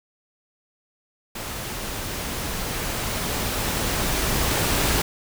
pink noise with level ramp, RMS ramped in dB -32 to -21 dBFS, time 1.35-5.02 s, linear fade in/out 5 ms, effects none

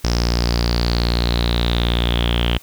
sawtooth tone with low-pass filter sweep, 58.8 Hz, A#1, 16 cents sharp, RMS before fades -18 dBFS, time 0.04-2.58 s, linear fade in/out 5 ms, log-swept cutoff 5400 to 3100 Hz, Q 8.5, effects white hiss -46 dBFS RMS until 2.62 s

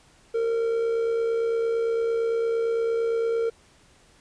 triangle tone with amplitude modulation, 459 Hz, A#4, 27 cents flat, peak -18 dBFS, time 0.34-3.5 s, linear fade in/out 10 ms, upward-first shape sine, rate 68.8 Hz, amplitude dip 40%, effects pink hiss -57 dBFS RMS until 4.2 s + resampled to 22050 Hz

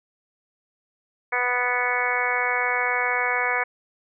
harmonic tone, 246.9 Hz, B3, in tune, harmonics 2 / 3 / 4 / 5 / 6 / 7 / 8 / 9, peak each -31 / -30 / -29 / -31 / -30 / -28 / -31 / -26 dBFS, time 1.32-3.64 s, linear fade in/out 10 ms, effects none

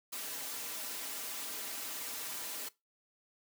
white noise with comb filter, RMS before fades -41 dBFS, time 0.12-2.69 s, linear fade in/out 10 ms, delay 5.5 ms, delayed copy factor -1, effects noise-tail reverb RT60 0.2 s tail -19 dB re dry + high-pass 200 Hz 12 dB/octave

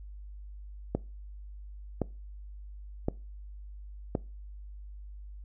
click train, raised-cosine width 2 ms, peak -14 dBFS, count 4, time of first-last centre 0.95-4.152 s, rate 0.937 Hz, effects noise-tail reverb RT60 0.3 s tail -22 dB re dry + added 50 Hz sine -42 dBFS peak until 5.44 s

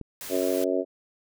click, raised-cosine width 3 ms, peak -24 dBFS, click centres 0.013 s
white noise, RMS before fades -38 dBFS, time 0.21-0.64 s, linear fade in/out 0 ms
harmonic tone, 92.5 Hz, F#2, in tune, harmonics 3 / 4 / 5 / 6 / 7, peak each -29 / -28 / -30 / -29 / -30 dBFS, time 0.29-0.85 s, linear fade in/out 50 ms
effects none

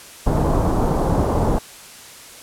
pink low-pass noise, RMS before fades -18 dBFS, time 0.26-1.59 s, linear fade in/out 10 ms, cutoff 1000 Hz, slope 24 dB/octave, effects white hiss -40 dBFS RMS until 2.42 s + low-pass 11000 Hz 12 dB/octave

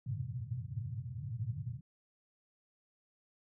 pink band-pass noise, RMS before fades -40 dBFS, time 0.06-1.81 s, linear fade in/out 5 ms, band 100 to 140 Hz, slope 48 dB/octave, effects none

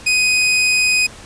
sawtooth tone, 2500 Hz, D#7, 8 cents sharp, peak -9 dBFS, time 0.06-1.07 s, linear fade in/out 10 ms, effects pink hiss -38 dBFS RMS until 1.25 s + resampled to 22050 Hz

